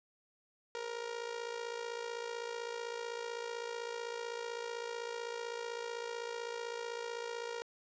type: tone with amplitude modulation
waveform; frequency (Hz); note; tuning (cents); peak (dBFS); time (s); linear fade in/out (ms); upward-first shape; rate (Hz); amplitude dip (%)
sawtooth; 470; A#4; +14; -32; 0.75-7.62; 0; sine; 55.8; 70
effects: resampled to 16000 Hz + 11-bit